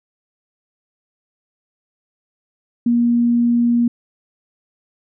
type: tone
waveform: sine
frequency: 237.6 Hz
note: A#3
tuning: 33 cents sharp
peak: -12 dBFS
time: 2.86-3.88 s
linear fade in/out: 5 ms
effects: none